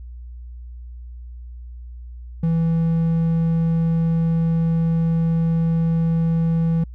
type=tone; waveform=triangle; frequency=164.81 Hz; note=E3; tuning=in tune; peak=-14 dBFS; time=2.43-6.84 s; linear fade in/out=5 ms; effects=added 60 Hz sine -33 dBFS peak until 6.94 s